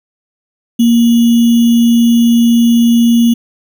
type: tone with sample-and-hold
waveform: sine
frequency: 234.1 Hz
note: A#3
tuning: 8 cents sharp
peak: -5 dBFS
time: 0.79-3.34 s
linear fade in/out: 10 ms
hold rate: 3150 Hz
effects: none